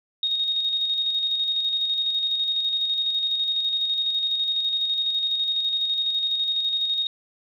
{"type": "tone with tremolo", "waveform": "sine", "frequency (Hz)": 3729, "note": "A#7", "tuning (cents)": 0, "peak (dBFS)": -20, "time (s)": [0.23, 7.07], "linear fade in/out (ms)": 2, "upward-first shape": "square", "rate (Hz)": 12, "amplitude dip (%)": 35, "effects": []}